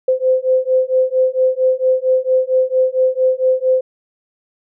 sine beating tone pair, 514 / 518.4 Hz, C5 / C5, -31 / -16 cents, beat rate 4.4 Hz, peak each -15 dBFS, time 0.08-3.81 s, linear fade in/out 5 ms, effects none

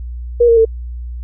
sine tone with pitch steps, 477.3 / 462.6 / 448.4 Hz, A#4 / A#4 / A4, +41 / -13 / +33 cents, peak -6 dBFS, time 0.4-0.652 s, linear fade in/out 10 ms, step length 84 ms, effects added 60 Hz sine -23 dBFS peak until 1.23 s

